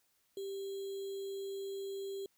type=tone with sample-and-hold; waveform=sine; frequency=392 Hz; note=G4; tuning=in tune; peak=-38 dBFS; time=0.37-2.26 s; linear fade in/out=2 ms; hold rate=3675 Hz; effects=white hiss -75 dBFS RMS until 2.37 s